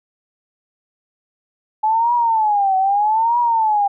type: tone with vibrato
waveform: sine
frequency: 854 Hz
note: G#5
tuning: 48 cents sharp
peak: -13 dBFS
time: 1.83-3.88 s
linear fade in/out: 10 ms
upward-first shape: triangle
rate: 0.8 Hz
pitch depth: 220 cents each way
effects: none